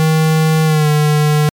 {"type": "tone with pitch glide", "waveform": "square", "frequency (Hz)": [158, 150.34], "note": ["D#3", "D3"], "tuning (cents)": [27, 41], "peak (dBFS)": -10, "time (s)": [0, 1.49], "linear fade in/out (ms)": 0, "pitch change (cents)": -86, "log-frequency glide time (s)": [0.65, 0.88], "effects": ["MP3 96 kbps"]}